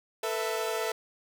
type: chord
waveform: sawtooth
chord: A suspended second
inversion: none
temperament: equal with one note detuned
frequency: 444.3 / 493.9 / 659.3 Hz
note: A4 / B4 / E5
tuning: +17 / 0 / 0 cents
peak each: -28 / -32 / -30 dBFS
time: 0.23-0.92 s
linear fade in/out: 5 ms
effects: none